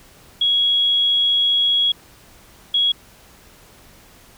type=tone bursts at uneven times; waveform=sine; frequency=3325 Hz; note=G#7; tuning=1 cent sharp; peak=-14 dBFS; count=2; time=0.41-1.92 / 2.74-2.92 s; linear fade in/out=5 ms; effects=pink hiss -48 dBFS RMS until 4.37 s